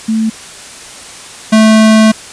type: tone pair in turn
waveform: sine / square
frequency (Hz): 221.2 / 218.7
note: A3 / A3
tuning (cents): +9 / -10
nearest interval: unison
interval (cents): 19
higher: first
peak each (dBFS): -9 / -4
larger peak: second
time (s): 0.08-0.3 / 1.52-2.12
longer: second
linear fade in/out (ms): 10
effects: white hiss -30 dBFS RMS until 2.32 s + resampled to 22050 Hz